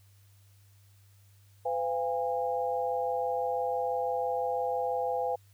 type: tone cluster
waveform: sine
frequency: 506 / 689 / 815 Hz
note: B4 / F5 / G#5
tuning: +42 / -24 / -33 cents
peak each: -31 / -34 / -32 dBFS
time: 1.65-5.36 s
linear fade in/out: 10 ms
effects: added 99 Hz sine -57 dBFS peak until 5.53 s + white hiss -67 dBFS RMS until 5.53 s